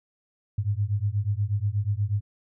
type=beating tone pair; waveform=sine; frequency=98.7 / 107 Hz; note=G2 / A2; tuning=+12 / -48 cents; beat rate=8.3 Hz; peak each=-26 dBFS; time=0.58-2.21 s; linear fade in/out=5 ms; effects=none